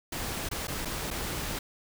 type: noise with dropouts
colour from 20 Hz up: pink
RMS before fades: -34 dBFS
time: 0.12-1.59 s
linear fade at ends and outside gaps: 5 ms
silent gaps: 0.489-0.512 / 0.672-0.68 / 0.85-0.854 / 1.105-1.11 s
effects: none